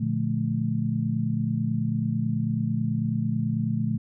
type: chord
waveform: sine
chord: Bb major seventh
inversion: none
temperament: just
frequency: 116.54 / 145.68 / 174.81 / 218.5 Hz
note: Bb2 / D3 / F3 / A3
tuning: 0 / -14 / +2 / -12 cents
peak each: -28 / -29 / -32 / -27 dBFS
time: 0-3.98 s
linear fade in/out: 10 ms
effects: none